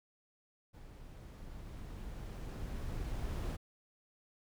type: noise with level ramp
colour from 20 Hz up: brown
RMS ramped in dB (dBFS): -52 to -37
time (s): 0.73-3.57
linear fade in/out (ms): 20
effects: none